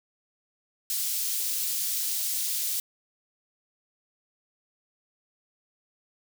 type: high-pass noise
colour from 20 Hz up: white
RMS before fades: -29 dBFS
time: 0.9-2.8 s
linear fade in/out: 0 ms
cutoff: 4200 Hz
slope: 12 dB/octave
effects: none